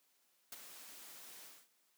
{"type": "noise with ADSR envelope", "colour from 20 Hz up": "white", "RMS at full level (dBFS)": -45, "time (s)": [0.52, 1.68], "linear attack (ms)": 4, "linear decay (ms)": 26, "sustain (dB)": -9, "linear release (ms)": 240, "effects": ["white hiss -75 dBFS RMS until 1.97 s", "high-pass 200 Hz 12 dB/octave"]}